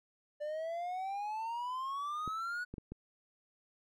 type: exponential sweep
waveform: triangle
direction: up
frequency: 587.3 to 1479 Hz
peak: -34 dBFS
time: 0.4-2.65 s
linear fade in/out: 20 ms
type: clicks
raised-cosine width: 3 ms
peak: -30 dBFS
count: 4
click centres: 2.277 / 2.74 / 2.782 / 2.92 s
effects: none